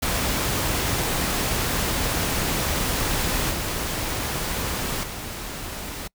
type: noise with level steps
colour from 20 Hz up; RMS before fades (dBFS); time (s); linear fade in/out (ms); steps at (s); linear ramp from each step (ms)
pink; -24 / -27 / -33; 0.02-6.08; 10; 3.51 / 5.03; 5
effects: noise-tail reverb RT60 0.1 s tail -26 dB re dry